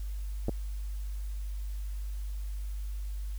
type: clicks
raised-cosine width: 2 ms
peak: -18 dBFS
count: 2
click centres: 0.484 / 0.493 s
effects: added 50 Hz sine -33 dBFS peak until 3.38 s + white hiss -57 dBFS RMS until 3.38 s